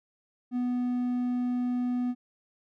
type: tone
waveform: triangle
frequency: 246.9 Hz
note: B3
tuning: in tune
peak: -24 dBFS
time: 0.51-2.15 s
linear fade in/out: 50 ms
effects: none